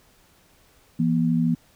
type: tone pair together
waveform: sine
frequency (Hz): 167.28 / 240.5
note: E3 / B3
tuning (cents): +26 / -46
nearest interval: tritone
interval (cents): 628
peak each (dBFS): -21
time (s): 0.99-1.55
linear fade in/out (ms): 10
effects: pink hiss -58 dBFS RMS until 1.75 s